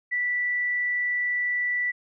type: tone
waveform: sine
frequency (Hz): 1966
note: B6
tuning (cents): -8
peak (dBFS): -23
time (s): 0.11-1.92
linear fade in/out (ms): 20
effects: none